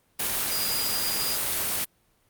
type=tone in noise; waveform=sine; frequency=4882 Hz; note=D#8; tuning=34 cents flat; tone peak=-29 dBFS; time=0.51-1.37 s; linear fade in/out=10 ms; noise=white; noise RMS=-27 dBFS; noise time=0.19-1.85 s; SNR=-5 dB; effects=pink hiss -66 dBFS RMS until 2.29 s + Opus 32 kbps